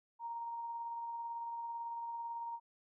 sine tone with tremolo, 932.3 Hz, A#5, in tune, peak -38 dBFS, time 0.19-2.6 s, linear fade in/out 50 ms, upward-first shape triangle, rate 18 Hz, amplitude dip 30%, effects none

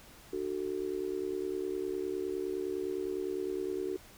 sine tone with amplitude modulation, 373.5 Hz, F#4, 16 cents sharp, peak -28 dBFS, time 0.33-3.97 s, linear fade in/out 5 ms, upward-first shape sine, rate 69.8 Hz, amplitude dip 95%, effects pink hiss -55 dBFS RMS until 4.17 s

